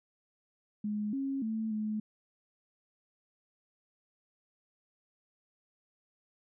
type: tone with pitch steps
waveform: sine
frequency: 209.7 / 272.1 / 220.9 / 214.3 Hz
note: G#3 / C#4 / A3 / A3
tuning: +17 / -32 / +7 / -45 cents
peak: -31 dBFS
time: 0.84-2 s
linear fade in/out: 5 ms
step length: 290 ms
effects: none